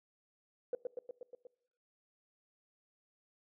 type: tone with echo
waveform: sine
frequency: 493.9 Hz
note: B4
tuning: in tune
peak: -31 dBFS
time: 0.73-0.75 s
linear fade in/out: 2 ms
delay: 120 ms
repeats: 6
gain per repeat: -3 dB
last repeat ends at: 1.47 s
effects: noise-tail reverb RT60 0.8 s tail -23 dB re dry + tanh soft clip ceiling -27 dBFS